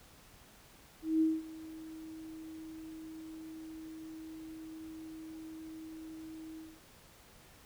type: tone with ADSR envelope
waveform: sine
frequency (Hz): 318.7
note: D#4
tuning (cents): +42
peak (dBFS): -24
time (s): 1.02-6.8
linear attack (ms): 190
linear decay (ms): 210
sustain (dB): -20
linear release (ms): 220
effects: pink hiss -59 dBFS RMS until 7.65 s